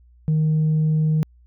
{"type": "tone", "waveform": "sine", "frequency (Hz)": 155.56, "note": "D#3", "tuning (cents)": 0, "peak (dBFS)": -14, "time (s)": [0.28, 1.23], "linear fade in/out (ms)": 0, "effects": ["tanh soft clip ceiling -14 dBFS", "added 60 Hz sine -49 dBFS peak until 1.46 s"]}